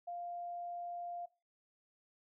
sine tone, 698.5 Hz, F5, in tune, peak -40 dBFS, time 0.07-1.26 s, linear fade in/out 10 ms, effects noise-tail reverb RT60 0.3 s tail -20 dB re dry

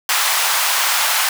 pink high-pass noise, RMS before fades -17 dBFS, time 0.09-1.29 s, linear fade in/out 2 ms, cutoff 840 Hz, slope 24 dB/octave, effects none

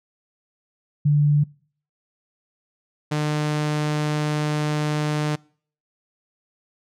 sine / sawtooth tone pair in turn, 146.83 / 150.61 Hz, D3 / D3, 0 / +44 cents, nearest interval unison, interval 44 cents, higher second, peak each -14 / -17 dBFS, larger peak first, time 1.05-1.44 / 3.11-5.36 s, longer second, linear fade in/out 10 ms, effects noise-tail reverb RT60 0.5 s tail -25 dB re dry + low-pass 8000 Hz 12 dB/octave

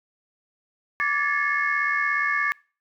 sine tone cluster, 1162 / 1689 / 1766 / 2172 Hz, D6 / G#6 / A6 / C#7, -19 / +29 / +6 / -36 cents, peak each -26 dBFS, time 1-2.52 s, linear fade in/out 0 ms, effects noise-tail reverb RT60 0.4 s tail -26 dB re dry + tanh soft clip ceiling -12 dBFS

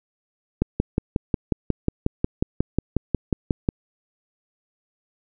click train, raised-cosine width 3 ms, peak -6 dBFS, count 18, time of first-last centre 0.62-3.689 s, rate 5.54 Hz, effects none

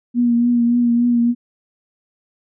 sine tone with vibrato, 238.8 Hz, A#3, 42 cents sharp, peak -12 dBFS, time 0.14-1.35 s, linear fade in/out 50 ms, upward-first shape triangle, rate 3.5 Hz, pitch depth 32 cents each way, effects none

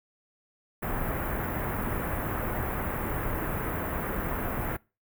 pink band-stop noise, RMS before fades -31 dBFS, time 0.82-4.77 s, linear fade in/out 10 ms, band 1900 to 14000 Hz, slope 24 dB/octave, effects noise-tail reverb RT60 0.3 s tail -24 dB re dry

